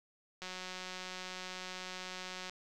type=click train; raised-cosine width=0.2 ms; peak=-26 dBFS; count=383; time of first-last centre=0.42-2.496 s; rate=184 Hz; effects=none